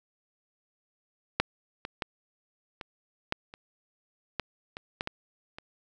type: clicks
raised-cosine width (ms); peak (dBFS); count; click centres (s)
0.3; -6 / -19 / -14 / -22 / -11 / -28 / -13 / -22 / -14 / -16 / -25; 11; 1.4 / 1.851 / 2.022 / 2.812 / 3.324 / 3.539 / 4.397 / 4.769 / 5.009 / 5.074 / 5.585
effects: none